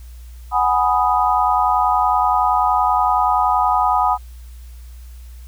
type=chord; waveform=sine; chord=G# minor seventh; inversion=third; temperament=equal; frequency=740 / 830.6 / 987.8 / 1244.5 Hz; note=F#5 / G#5 / B5 / D#6; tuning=0 / 0 / 0 / 0 cents; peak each=-19 dBFS; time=0.51-4.18 s; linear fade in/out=50 ms; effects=added 60 Hz sine -34 dBFS peak until 5.47 s + white hiss -52 dBFS RMS until 5.47 s